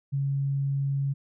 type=tone; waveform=sine; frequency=138.59 Hz; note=C#3; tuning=in tune; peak=-24 dBFS; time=0.12-1.14 s; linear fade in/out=20 ms; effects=none